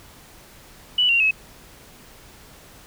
sine tone with pitch steps, 2960 / 2762 / 2577 Hz, F#7 / F7 / E7, 0 / -20 / -40 cents, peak -15 dBFS, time 0.98-1.31 s, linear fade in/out 5 ms, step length 110 ms, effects pink hiss -47 dBFS RMS until 2.86 s

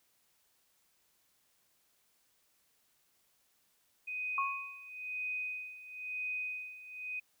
sine tone with tremolo, 2500 Hz, D#7, 8 cents sharp, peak -34 dBFS, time 4.07-7.2 s, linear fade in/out 10 ms, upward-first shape sine, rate 1 Hz, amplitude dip 80%
sine tone with exponential decay, 1097 Hz, C#6, 18 cents flat, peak -28 dBFS, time 4.38-4.89 s, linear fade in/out 2 ms, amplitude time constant 110 ms
effects white hiss -73 dBFS RMS until 7.4 s

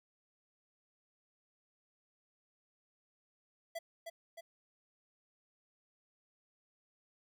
square tone with echo, 666 Hz, E5, 18 cents sharp, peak -39 dBFS, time 3.75-3.79 s, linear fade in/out 10 ms, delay 310 ms, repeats 2, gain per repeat -4 dB, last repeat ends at 4.41 s, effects none

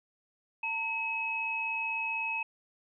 sine tone pair together, 906.5 / 2564 Hz, A#5 / E7, -49 / -49 cents, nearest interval octave + tritone, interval 1800 cents, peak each -37 / -31 dBFS, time 0.63-2.43 s, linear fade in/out 5 ms, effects none

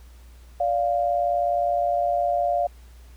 sine tone pair together, 579.1 / 698.5 Hz, D5 / F5, -24 / 0 cents, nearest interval minor third, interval 324 cents, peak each -25 / -21 dBFS, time 0.6-2.67 s, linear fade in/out 5 ms, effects added 60 Hz sine -44 dBFS peak until 3.16 s + pink hiss -57 dBFS RMS until 3.16 s

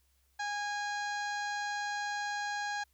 harmonic tone, 822 Hz, G#5, 18 cents flat, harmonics 1 / 2 / 3 / 4 / 5 / 6 / 7 / 8 / 9, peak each -36 / -37 / -49 / -51 / -46 / -52 / -55 / -49 / -59 dBFS, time 0.39-2.84 s, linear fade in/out 10 ms, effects added 66 Hz sine -70 dBFS peak until 2.93 s + white hiss -74 dBFS RMS until 2.93 s

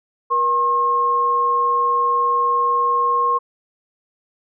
sine tone pair together, 480 / 1074.5 Hz, B4 / C6, -49 / +46 cents, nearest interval octave + major second, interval 1395 cents, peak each -25 / -15 dBFS, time 0.3-3.39 s, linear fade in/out 20 ms, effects none

